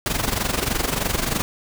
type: noise with amplitude modulation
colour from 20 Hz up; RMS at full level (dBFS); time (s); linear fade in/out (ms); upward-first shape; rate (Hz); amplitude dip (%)
pink; -20; 0.06-1.42; 0; sine; 23.2; 75
effects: none